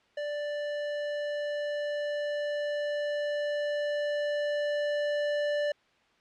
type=tone with level ramp; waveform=square; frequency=587.3 Hz; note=D5; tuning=in tune; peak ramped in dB=-32 to -27 dBFS; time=0.17-5.72 s; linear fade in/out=5 ms; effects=white hiss -65 dBFS RMS until 6.2 s + low-pass 3000 Hz 12 dB/octave